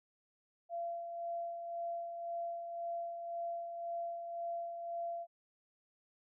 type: tone with tremolo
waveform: sine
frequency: 683 Hz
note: F5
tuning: 39 cents flat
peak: -36 dBFS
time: 0.69-5.27 s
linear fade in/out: 50 ms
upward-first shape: sine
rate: 1.9 Hz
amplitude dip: 45%
effects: none